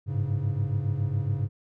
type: tone cluster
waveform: triangle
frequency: 99.1 / 106.3 / 137.6 Hz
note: G2 / G#2 / C#3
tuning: +19 / +41 / -12 cents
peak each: -27 dBFS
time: 0.06-1.49 s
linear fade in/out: 50 ms
effects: none